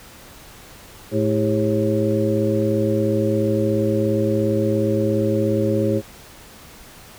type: harmonic tone with a mistuned harmonic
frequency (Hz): 108.5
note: A2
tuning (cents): -24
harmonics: 1 / 2 / 3 / 4 / 5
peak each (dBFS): -23 / -23 / -23 / -23 / -23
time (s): 1.11-6.02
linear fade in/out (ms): 50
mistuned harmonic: 4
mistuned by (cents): -130
effects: pink hiss -43 dBFS RMS until 7.18 s